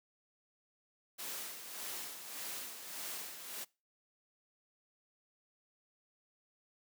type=noise with tremolo; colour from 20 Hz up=white; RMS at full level=-42 dBFS; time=1.18-3.65 s; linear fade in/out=20 ms; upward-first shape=sine; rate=1.7 Hz; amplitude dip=55%; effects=noise-tail reverb RT60 0.3 s tail -24 dB re dry + high-pass 200 Hz 12 dB/octave